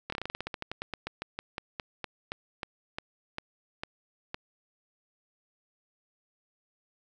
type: slowing click train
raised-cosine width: 0.3 ms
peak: -18 dBFS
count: 27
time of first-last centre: 0.1-4.344 s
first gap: 24 ms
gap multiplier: 1.13
effects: none